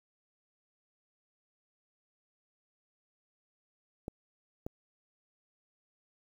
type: clicks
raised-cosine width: 2 ms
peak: -24 dBFS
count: 2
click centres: 4.081 / 4.665 s
effects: 9-bit